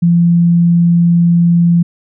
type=tone; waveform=sine; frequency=171.2 Hz; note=F3; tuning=34 cents flat; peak=-6 dBFS; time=0.02-1.83 s; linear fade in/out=10 ms; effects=none